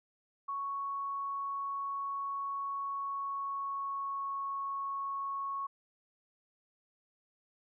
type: tone with pitch glide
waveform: sine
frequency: 1110 to 1103.6 Hz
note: C#6 to C#6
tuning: +2 to -8 cents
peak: -34 dBFS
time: 0.48-5.67 s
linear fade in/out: 10 ms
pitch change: -10 cents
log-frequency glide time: 2.82-4.38 s
effects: none